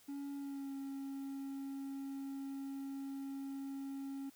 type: tone with pitch glide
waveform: triangle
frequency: 280.8 to 273.6 Hz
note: C#4 to C#4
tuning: +22 to -23 cents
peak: -39 dBFS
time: 0.08-4.3 s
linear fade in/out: 10 ms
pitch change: -45 cents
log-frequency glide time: 0.36-0.73 s
effects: white hiss -65 dBFS RMS until 4.35 s